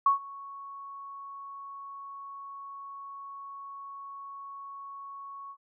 sine tone with ADSR envelope, 1108.7 Hz, C#6, in tune, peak -17 dBFS, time 0.06-5.57 s, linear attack 4 ms, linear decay 120 ms, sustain -23 dB, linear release 65 ms, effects none

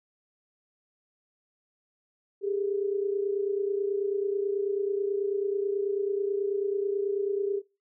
sine tone pair together, 396.8 / 426 Hz, G4 / G#4, +21 / +44 cents, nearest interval minor second, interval 123 cents, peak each -27 / -32 dBFS, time 2.41-7.62 s, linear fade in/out 50 ms, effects noise-tail reverb RT60 0.3 s tail -23 dB re dry

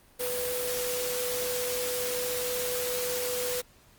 sine tone in noise, 495.3 Hz, B4, 5 cents sharp, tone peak -31 dBFS, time 0.19-3.62 s, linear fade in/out 20 ms, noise white, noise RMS -33 dBFS, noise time 0.19-3.62 s, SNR -1 dB, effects pink hiss -59 dBFS RMS until 3.98 s + Opus 32 kbps

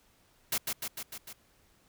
white noise with echo, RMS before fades -30 dBFS, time 0.52-0.58 s, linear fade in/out 5 ms, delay 150 ms, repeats 5, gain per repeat -3 dB, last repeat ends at 1.33 s, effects pink hiss -66 dBFS RMS until 1.88 s

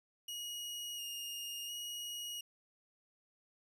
sawtooth tone with vibrato, 2867 Hz, F7, 45 cents sharp, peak -38 dBFS, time 0.28-2.41 s, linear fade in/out 5 ms, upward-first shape square, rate 0.71 Hz, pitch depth 15 cents each way, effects none

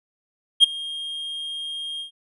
triangle tone with ADSR envelope, 3228 Hz, G#7, 50 cents flat, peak -5 dBFS, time 0.6-2.11 s, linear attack 35 ms, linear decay 13 ms, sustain -22 dB, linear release 110 ms, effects resampled to 24000 Hz

